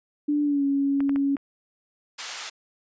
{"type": "tone with pitch glide", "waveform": "sine", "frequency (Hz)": [293.7, 278.3], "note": ["D4", "C#4"], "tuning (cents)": [0, 7], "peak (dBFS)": -20, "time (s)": [0.28, 1.36], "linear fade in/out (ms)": 10, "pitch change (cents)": -93, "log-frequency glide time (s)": [0.43, 0.64]}
{"type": "clicks", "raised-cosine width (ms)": 0.5, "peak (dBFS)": -21, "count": 4, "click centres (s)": [1.005, 1.094, 1.16, 1.368]}
{"type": "band-pass noise", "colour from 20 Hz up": "white", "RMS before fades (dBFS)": -36, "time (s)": [2.18, 2.5], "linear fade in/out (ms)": 10, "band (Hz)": [820, 6100], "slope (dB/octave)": 12}
{"effects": ["resampled to 16000 Hz"]}